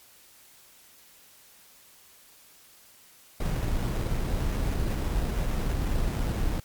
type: noise with sample-and-hold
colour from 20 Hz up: brown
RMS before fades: -27 dBFS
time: 3.4-6.6 s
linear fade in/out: 5 ms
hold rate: 4410 Hz
effects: white hiss -55 dBFS RMS until 6.64 s + MP3 96 kbps